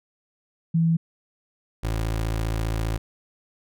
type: tone pair in turn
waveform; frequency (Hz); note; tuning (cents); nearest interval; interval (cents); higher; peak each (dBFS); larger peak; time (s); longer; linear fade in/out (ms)
sine / 25% pulse; 164.81 / 55; E3 / A1; 0 / 0; octave + perfect fifth; 1900; first; -17 / -20; first; 0.74-0.97 / 1.83-2.98; second; 10
effects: none